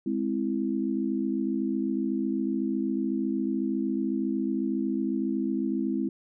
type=chord; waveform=sine; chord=Ab augmented; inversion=none; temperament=equal; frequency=207.7 / 261.6 / 329.6 Hz; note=Ab3 / C4 / E4; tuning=0 / 0 / 0 cents; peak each=-30 / -29 / -30 dBFS; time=0.06-6.09 s; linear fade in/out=5 ms; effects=none